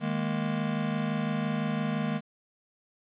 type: chord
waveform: square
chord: D# suspended fourth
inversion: none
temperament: just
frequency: 155.56 / 207.4 / 233.3 Hz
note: D#3 / G#3 / A#3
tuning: 0 / -2 / +2 cents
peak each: -33 / -32 / -33 dBFS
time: 0-2.21 s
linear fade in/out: 50 ms
effects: resampled to 8000 Hz + 10-bit